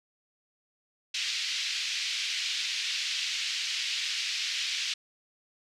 pink band-pass noise, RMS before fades -32 dBFS, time 1.14-4.94 s, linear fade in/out 5 ms, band 2400 to 5500 Hz, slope 24 dB/octave, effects none

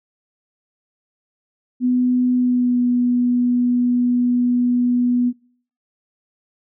sine tone with pitch glide, 249.5 to 245.1 Hz, B3 to B3, +18 to -13 cents, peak -14 dBFS, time 1.8-5.33 s, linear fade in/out 50 ms, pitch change -31 cents, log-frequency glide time 2.35-2.81 s, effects noise-tail reverb RT60 0.5 s tail -21 dB re dry

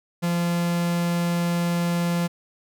45% pulse tone, 172.4 Hz, F3, 22 cents flat, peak -21 dBFS, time 0.22-2.28 s, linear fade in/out 20 ms, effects none

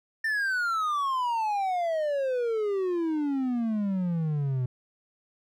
triangle exponential sweep, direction down, 1809 to 123.4 Hz, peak -23 dBFS, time 0.24-4.66 s, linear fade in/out 5 ms, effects none

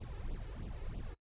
brown noise with flanger, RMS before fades -42 dBFS, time 0-1.15 s, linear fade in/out 20 ms, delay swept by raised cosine 0.27 to 2.37 ms, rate 3.1 Hz, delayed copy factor +1, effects noise-tail reverb RT60 0.1 s tail -21 dB re dry + resampled to 8000 Hz

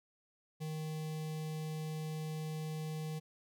square tone with notch filter, 156 Hz, D#3, 5 cents sharp, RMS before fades -40 dBFS, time 0.6-3.2 s, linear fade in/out 20 ms, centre 1400 Hz, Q 1.2, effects none

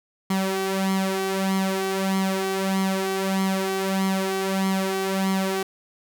sawtooth tone with flanger, 191.8 Hz, G3, 37 cents flat, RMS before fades -24 dBFS, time 0.3-5.63 s, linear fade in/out 5 ms, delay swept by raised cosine 0.94 to 2.64 ms, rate 1.6 Hz, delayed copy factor +0.65, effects none

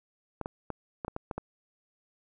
clicks, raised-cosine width 1 ms, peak -20 dBFS, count 8, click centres 0.413 / 0.459 / 0.703 / 1.048 / 1.081 / 1.164 / 1.312 / 1.38 s, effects none

